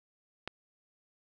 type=click; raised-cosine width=0.3 ms; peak=-20 dBFS; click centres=0.476 s; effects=none